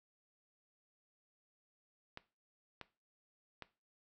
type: clicks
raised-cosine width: 0.3 ms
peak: -29 dBFS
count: 3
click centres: 2.174 / 2.813 / 3.623 s
effects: noise-tail reverb RT60 0.3 s tail -17 dB re dry